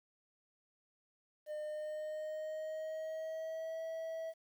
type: tone with pitch glide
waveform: triangle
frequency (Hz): 606 to 649.5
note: D#5 to E5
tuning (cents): -46 to -26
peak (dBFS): -37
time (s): 1.46-4.34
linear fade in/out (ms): 50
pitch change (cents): +120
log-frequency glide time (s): 1.61-3.82
effects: 11-bit